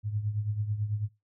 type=tone with tremolo; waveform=sine; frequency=105.2 Hz; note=G#2; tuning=23 cents sharp; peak=-25 dBFS; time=0.03-1.09 s; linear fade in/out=50 ms; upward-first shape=triangle; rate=9.1 Hz; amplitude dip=75%; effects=noise-tail reverb RT60 0.2 s tail -17 dB re dry